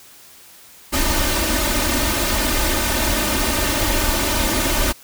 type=noise with comb filter; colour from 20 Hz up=pink; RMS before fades=-19 dBFS; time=0.92-4.93 s; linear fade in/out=20 ms; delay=3.3 ms; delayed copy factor=+0.95; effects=white hiss -45 dBFS RMS until 5.03 s